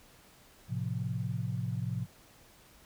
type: chord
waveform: sine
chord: F major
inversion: first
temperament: equal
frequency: 110 / 130.81 / 174.61 Hz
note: A2 / C3 / F3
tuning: 0 / 0 / 0 cents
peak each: -35 / -35 / -38 dBFS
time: 0.68-2.07 s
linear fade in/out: 50 ms
effects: pink hiss -59 dBFS RMS until 2.85 s